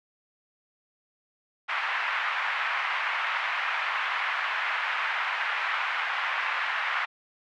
white band-pass noise, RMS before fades -29 dBFS, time 1.68-7.06 s, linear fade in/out 20 ms, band 880 to 2300 Hz, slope 24 dB/octave, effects none

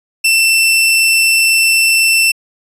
sawtooth tone, 2678 Hz, E7, 27 cents sharp, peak -5 dBFS, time 0.24-2.32 s, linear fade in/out 10 ms, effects resampled to 32000 Hz

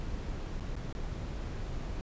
brown noise with dropouts, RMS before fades -37 dBFS, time 0-2.01 s, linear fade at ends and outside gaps 0 ms, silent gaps 0.598-0.607 / 0.755-0.765 / 0.927-0.951 s, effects resampled to 16000 Hz

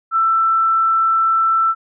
sine tone, 1332 Hz, E6, 18 cents sharp, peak -12 dBFS, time 0.11-1.75 s, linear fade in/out 50 ms, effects none

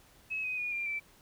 sine tone with pitch steps, 2572 / 2509 / 2447 / 2387 / 2329 Hz, E7 / D#7 / D#7 / D7 / D7, -43 / +14 / -29 / +28 / -15 cents, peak -32 dBFS, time 0.3-1 s, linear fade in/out 20 ms, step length 140 ms, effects pink hiss -61 dBFS RMS until 1.21 s

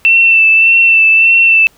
sine tone with vibrato, 2674 Hz, E7, 24 cents sharp, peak -4 dBFS, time 0.05-1.67 s, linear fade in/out 0 ms, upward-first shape sine, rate 1.7 Hz, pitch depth 25 cents each way, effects pink hiss -48 dBFS RMS until 1.77 s

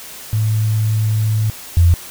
sine tone pair in turn, 108.6 / 85.6 Hz, A2 / F2, -22 / -34 cents, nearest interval major third, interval 412 cents, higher first, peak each -13 / -7 dBFS, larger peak second, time 0.33-1.5 / 1.77-1.94 s, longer first, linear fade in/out 0 ms, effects white hiss -34 dBFS RMS until 2.1 s

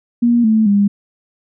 sine tone with pitch steps, 237.6 / 219.1 / 202.1 Hz, A#3 / A3 / G#3, +33 / -7 / -47 cents, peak -9 dBFS, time 0.22-0.88 s, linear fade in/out 10 ms, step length 220 ms, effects none

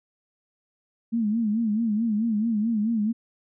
sine tone with vibrato, 220 Hz, A3, in tune, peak -21 dBFS, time 1.12-3.13 s, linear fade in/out 20 ms, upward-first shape sine, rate 4.6 Hz, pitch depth 110 cents each way, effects none

